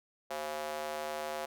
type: tone with high-pass filter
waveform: square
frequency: 76 Hz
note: D#2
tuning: 40 cents flat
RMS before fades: -38 dBFS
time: 0.3-1.46 s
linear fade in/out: 10 ms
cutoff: 610 Hz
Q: 2.4
effects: none